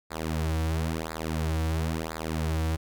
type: tone with flanger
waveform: sawtooth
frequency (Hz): 80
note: D#2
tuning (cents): +49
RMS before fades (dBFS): -29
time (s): 0.1-2.77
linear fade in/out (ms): 20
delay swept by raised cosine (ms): 0.33 to 4.83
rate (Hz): 0.98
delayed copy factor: -0.9
effects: none